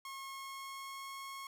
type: tone with pitch glide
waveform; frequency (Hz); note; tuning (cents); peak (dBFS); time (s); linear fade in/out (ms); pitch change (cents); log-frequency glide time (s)
sawtooth; 1084 to 1090.9; C#6 to C#6; -39 to -28; -40; 0.05-1.47; 2; +11; 0.31-1.13
effects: none